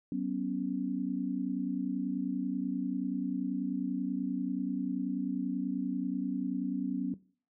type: chord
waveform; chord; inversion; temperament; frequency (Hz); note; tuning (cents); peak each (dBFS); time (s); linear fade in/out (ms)
sine; F# suspended fourth; none; equal with one note detuned; 188.88 / 246.9 / 277.2; F#3 / B3 / C#4; +36 / 0 / 0; -36 / -35 / -34; 0.12-7.14; 2
effects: noise-tail reverb RT60 0.4 s tail -17 dB re dry